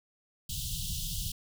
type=band-stop noise; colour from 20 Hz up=pink; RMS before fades=-35 dBFS; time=0.49-1.32 s; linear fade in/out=5 ms; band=180 to 2900 Hz; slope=96 dB/octave; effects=none